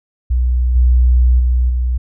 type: tone with level steps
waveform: sine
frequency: 61.74 Hz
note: B1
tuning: in tune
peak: -11 / -7 / -10 / -13 dBFS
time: 0.3-1.98 s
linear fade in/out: 10 ms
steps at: 0.75 / 1.39 / 1.69 s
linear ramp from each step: 10 ms
effects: none